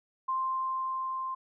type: tone with level ramp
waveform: sine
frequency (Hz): 1048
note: C6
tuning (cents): +2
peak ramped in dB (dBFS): -27 to -32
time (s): 0.28-1.35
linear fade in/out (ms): 10
effects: none